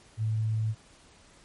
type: tone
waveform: sine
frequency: 109.8 Hz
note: A2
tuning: 3 cents flat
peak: -25 dBFS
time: 0.17-0.75 s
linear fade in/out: 50 ms
effects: pink hiss -57 dBFS RMS until 1.44 s + MP3 48 kbps